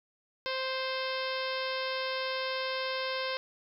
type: harmonic tone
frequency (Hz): 523.3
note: C5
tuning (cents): 0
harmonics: 1 / 2 / 3 / 4 / 5 / 6 / 7 / 8 / 9 / 10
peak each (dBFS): -35 / -38 / -40 / -41 / -42 / -43 / -43 / -44 / -45 / -45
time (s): 0.46-3.37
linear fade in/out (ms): 0
effects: 11-bit